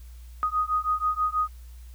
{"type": "beating tone pair", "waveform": "sine", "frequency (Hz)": [1243, 1249.2], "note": ["D#6", "D#6"], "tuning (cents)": [-2, 7], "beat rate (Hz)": 6.2, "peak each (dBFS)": -26, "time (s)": [0.43, 1.48], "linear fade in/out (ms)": 0, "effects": ["added 60 Hz sine -41 dBFS peak until 1.94 s", "white hiss -59 dBFS RMS until 1.94 s"]}